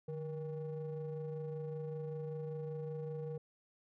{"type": "ring-modulated tone", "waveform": "triangle", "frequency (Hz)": 162.3, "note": "E3", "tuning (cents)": -27, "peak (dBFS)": -34, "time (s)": [0.08, 3.38], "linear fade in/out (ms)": 5, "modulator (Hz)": 312, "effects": []}